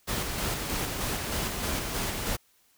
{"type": "noise with tremolo", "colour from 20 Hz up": "pink", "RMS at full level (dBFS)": -30, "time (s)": [0.07, 2.37], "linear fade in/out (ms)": 20, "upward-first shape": "square", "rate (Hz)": 3.2, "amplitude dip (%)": 30, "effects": ["white hiss -65 dBFS RMS until 2.77 s"]}